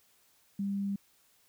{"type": "tone", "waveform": "sine", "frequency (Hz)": 198.9, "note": "G3", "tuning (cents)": 25, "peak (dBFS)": -30, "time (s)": [0.59, 0.96], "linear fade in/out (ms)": 5, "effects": ["white hiss -67 dBFS RMS until 1.48 s"]}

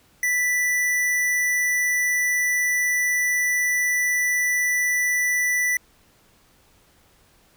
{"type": "tone", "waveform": "square", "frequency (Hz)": 1976, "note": "B6", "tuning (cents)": 0, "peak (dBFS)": -20, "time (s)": [0.23, 5.77], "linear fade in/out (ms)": 2, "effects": ["pink hiss -58 dBFS RMS until 7.56 s"]}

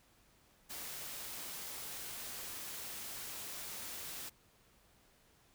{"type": "noise", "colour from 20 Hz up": "white", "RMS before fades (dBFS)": -45, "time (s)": [0.69, 4.3], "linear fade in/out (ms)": 20, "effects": ["pink hiss -68 dBFS RMS until 5.54 s"]}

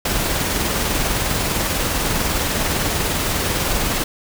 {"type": "noise with tremolo", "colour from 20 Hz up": "pink", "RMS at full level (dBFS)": -19, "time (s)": [0.05, 4.04], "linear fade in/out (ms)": 5, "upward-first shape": "sine", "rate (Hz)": 20, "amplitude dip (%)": 30, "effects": []}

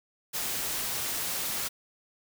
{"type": "noise", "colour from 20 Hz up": "white", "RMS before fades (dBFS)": -32, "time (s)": [0.33, 1.69], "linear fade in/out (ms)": 20, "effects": []}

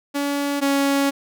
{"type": "tone pair in turn", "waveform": "sawtooth", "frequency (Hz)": [284.1, 278.4], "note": ["C#4", "C#4"], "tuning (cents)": [43, 8], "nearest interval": "unison", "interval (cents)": 35, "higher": "first", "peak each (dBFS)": [-17, -13], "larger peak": "second", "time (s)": [[0.14, 0.61], [0.61, 1.11]], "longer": "second", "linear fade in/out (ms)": 20, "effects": []}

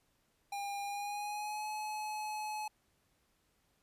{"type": "tone with pitch glide", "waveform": "square", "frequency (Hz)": [805, 852.9], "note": ["G5", "G#5"], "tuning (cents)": [46, 46], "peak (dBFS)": -38, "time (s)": [0.52, 2.68], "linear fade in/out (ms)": 5, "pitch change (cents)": 100, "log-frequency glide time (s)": [0.82, 1.67], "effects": ["pink hiss -75 dBFS RMS until 3.82 s", "resampled to 32000 Hz"]}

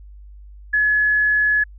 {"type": "tone", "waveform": "sine", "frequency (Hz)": 1700, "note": "G#6", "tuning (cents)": 40, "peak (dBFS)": -14, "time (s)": [0.73, 1.64], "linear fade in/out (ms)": 10, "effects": ["added 50 Hz sine -38 dBFS peak until 1.78 s"]}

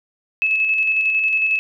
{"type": "tone with tremolo", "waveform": "sine", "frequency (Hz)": 2598, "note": "E7", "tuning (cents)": -26, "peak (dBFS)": -14, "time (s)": [0.42, 1.59], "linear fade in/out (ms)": 0, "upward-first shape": "square", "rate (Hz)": 11, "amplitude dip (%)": 30, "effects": []}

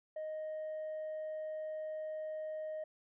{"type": "tone with tanh clipping", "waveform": "sine", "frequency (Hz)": 622.3, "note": "D#5", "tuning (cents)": 0, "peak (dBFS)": -39, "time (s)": [0.16, 2.84], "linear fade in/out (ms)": 5, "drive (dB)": 1, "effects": []}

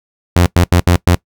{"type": "tone bursts at uneven times", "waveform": "sawtooth", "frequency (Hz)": 87.8, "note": "F2", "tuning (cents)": 10, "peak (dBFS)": -3, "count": 5, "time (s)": [[0.36, 0.46], [0.56, 0.64], [0.72, 0.8], [0.87, 0.96], [1.07, 1.15]], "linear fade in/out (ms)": 0, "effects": ["noise-tail reverb RT60 0.1 s tail -21 dB re dry"]}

